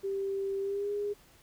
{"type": "tone with pitch glide", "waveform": "sine", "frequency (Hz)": [392, 410.3], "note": ["G4", "G#4"], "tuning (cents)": [0, -21], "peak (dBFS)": -30, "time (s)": [0.03, 1.14], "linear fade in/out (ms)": 20, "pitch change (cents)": 79, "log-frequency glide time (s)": [0.61, 0.92], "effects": ["pink hiss -60 dBFS RMS until 1.42 s"]}